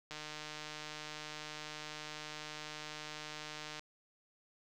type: click train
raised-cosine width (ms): 0.2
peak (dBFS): -27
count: 561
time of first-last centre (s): 0.11-3.794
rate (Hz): 152
effects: none